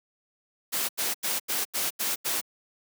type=noise bursts; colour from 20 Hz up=white; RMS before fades=-28 dBFS; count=7; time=0.72-2.414 s; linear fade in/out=20 ms; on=170 ms; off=84 ms; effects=high-pass 200 Hz 12 dB/octave